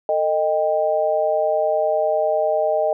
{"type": "tone with amplitude modulation", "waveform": "sine", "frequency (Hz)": 620, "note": "D#5", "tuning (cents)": -6, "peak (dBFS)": -12, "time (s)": [0.09, 2.93], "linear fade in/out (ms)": 2, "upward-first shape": "sine", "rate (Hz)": 170, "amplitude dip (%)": 95, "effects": []}